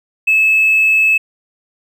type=tone with hard clipping; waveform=sine; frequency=2600 Hz; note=E7; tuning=24 cents flat; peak=-9 dBFS; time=0.27-1.18 s; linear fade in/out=10 ms; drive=1 dB; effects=none